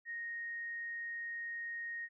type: tone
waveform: sine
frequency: 1864.7 Hz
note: A#6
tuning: in tune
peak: -39 dBFS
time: 0.05-2.09 s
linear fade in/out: 50 ms
effects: none